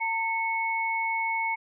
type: tone pair together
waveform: sine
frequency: 906.1 / 2203 Hz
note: A#5 / C#7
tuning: -49 / -11 cents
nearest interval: octave + minor third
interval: 1538 cents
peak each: -28 dBFS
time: 0-1.56 s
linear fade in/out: 20 ms
effects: none